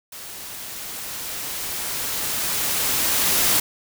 white noise with level ramp, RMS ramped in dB -37 to -18 dBFS, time 0.12-3.6 s, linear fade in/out 5 ms, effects none

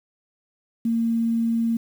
sine tone with quantisation, 229.6 Hz, A#3, 26 cents flat, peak -19 dBFS, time 0.85-1.77 s, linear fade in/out 5 ms, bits 8, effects none

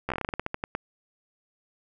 slowing click train, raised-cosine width 0.5 ms, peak -14 dBFS, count 15, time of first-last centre 0.09-0.751 s, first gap 13 ms, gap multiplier 1.18, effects none

